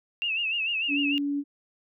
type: tone with vibrato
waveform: sine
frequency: 2700 Hz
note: E7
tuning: 41 cents sharp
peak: -25 dBFS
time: 0.22-1.18 s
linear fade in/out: 0 ms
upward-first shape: sine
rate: 6.7 Hz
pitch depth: 100 cents each way
type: tone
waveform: sine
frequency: 285.3 Hz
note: C#4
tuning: 50 cents sharp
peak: -25 dBFS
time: 0.88-1.44 s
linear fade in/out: 50 ms
effects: none